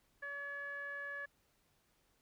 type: tone with low-pass filter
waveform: sawtooth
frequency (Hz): 568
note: C#5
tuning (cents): +42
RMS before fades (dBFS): -44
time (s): 0.22-1.26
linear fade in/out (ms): 10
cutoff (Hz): 1700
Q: 9.9
effects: pink hiss -75 dBFS RMS until 2.21 s